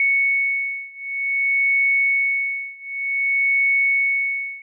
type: beating tone pair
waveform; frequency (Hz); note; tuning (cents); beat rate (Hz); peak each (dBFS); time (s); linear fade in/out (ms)
sine; 2216 / 2216.54; C#7 / C#7; -1 / -1; 0.54; -20 / -21; 0-4.62; 2
effects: none